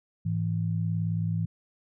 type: tone pair together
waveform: sine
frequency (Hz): 106.25 / 164.81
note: G#2 / E3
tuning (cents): +40 / 0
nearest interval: minor sixth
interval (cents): 760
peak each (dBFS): -28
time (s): 0.25-1.46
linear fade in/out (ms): 10
effects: none